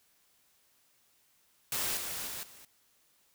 white noise with level steps, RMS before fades -33 / -38 / -40 / -54 dBFS, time 1.72-2.65 s, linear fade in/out 2 ms, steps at 1.97 / 2.27 / 2.43 s, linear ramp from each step 2 ms, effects white hiss -69 dBFS RMS until 3.34 s

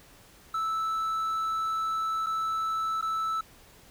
triangle tone with dropouts, 1314 Hz, E6, 6 cents flat, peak -25 dBFS, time 0.54-3.41 s, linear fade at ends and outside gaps 5 ms, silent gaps 2.263-2.267 / 3.013-3.024 s, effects pink hiss -55 dBFS RMS until 3.9 s

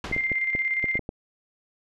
pink noise with exponential decay, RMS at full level -29 dBFS, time 0.04-0.38 s, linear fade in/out 2 ms, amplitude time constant 72 ms
clicks, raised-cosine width 2 ms, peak -18 dBFS, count 8, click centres 0.114 / 0.164 / 0.317 / 0.551 / 0.842 / 0.955 / 0.993 / 1.091 s
sine tone with tremolo, 2097 Hz, C7, 3 cents sharp, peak -21 dBFS, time 0.12-0.99 s, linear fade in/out 10 ms, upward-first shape square, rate 17 Hz, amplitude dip 45%
effects low-pass 4000 Hz 12 dB/octave

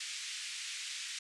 pink band-pass noise, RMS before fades -42 dBFS, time 0-1.19 s, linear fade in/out 5 ms, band 2100 to 8400 Hz, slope 24 dB/octave, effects resampled to 24000 Hz

